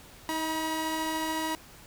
sawtooth tone pair together, 316.4 / 963 Hz, D#4 / B5, +29 / -44 cents, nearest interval octave + perfect fifth, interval 1927 cents, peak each -28 dBFS, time 0.29-1.55 s, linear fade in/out 0 ms, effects pink hiss -51 dBFS RMS until 1.86 s

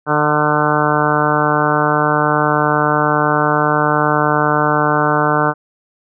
harmonic tone, 149.9 Hz, D3, 36 cents sharp, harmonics 1 / 2 / 3 / 4 / 5 / 6 / 7 / 8 / 9 / 10, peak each -21 / -21 / -21 / -21 / -21 / -21 / -21 / -21 / -21 / -21 dBFS, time 0.06-5.54 s, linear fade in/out 50 ms, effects none

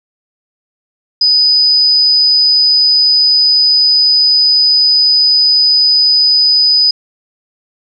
sine tone, 4986 Hz, D#8, 3 cents sharp, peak -6 dBFS, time 1.21-6.91 s, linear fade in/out 5 ms, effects none

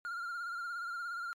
triangle tone with vibrato, 1396.9 Hz, F6, in tune, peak -35 dBFS, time 0.05-1.33 s, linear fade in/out 0 ms, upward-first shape sine, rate 17 Hz, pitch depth 50 cents each way, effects MP3 64 kbps

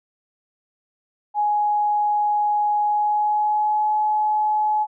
sine tone with pitch glide, 835 to 850.6 Hz, G#5 to G#5, +9 to +41 cents, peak -17 dBFS, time 1.34-4.87 s, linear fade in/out 50 ms, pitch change +32 cents, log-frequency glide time 2.84-3.92 s, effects none

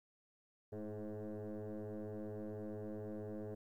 sine tone with frequency modulation, 103.83 Hz, G#2, in tune, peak -40 dBFS, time 0.72-3.55 s, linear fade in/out 10 ms, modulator 106 Hz, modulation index 4.5, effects tanh soft clip ceiling -41 dBFS + 13-bit

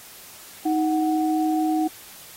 sine tone pair together, 313.8 / 741.4 Hz, D#4 / F#5, +15 / +3 cents, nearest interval octave + minor third, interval 1488 cents, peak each -20 / -25 dBFS, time 0.65-1.88 s, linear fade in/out 10 ms, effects white hiss -44 dBFS RMS until 2.36 s + AAC 48 kbps

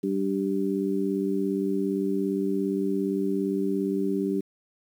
harmonic tone, 97.4 Hz, G2, 11 cents flat, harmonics 2 / 3 / 4, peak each -28 / -28 / -28 dBFS, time 0.03-4.41 s, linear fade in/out 10 ms, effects 9-bit

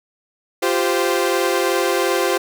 sawtooth chord, F suspended second, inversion none, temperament equal with one note detuned, 349.2 / 392 / 519.3 Hz, F4 / G4 / C5, 0 / 0 / -13 cents, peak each -17 dBFS, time 0.62-2.38 s, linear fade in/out 10 ms, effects none

